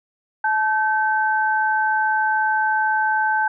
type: tone pair together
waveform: sine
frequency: 866.5 / 1544 Hz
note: A5 / G6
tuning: -27 / -27 cents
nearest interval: minor seventh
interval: 1000 cents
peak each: -19 / -20 dBFS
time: 0.44-3.48 s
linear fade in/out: 5 ms
effects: none